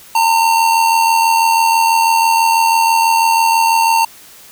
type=tone with amplitude modulation; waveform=square; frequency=910 Hz; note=A#5; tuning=42 cents flat; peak=-8 dBFS; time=0.15-4.05 s; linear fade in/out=5 ms; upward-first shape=sine; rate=86.1 Hz; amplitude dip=50%; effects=white hiss -40 dBFS RMS until 4.51 s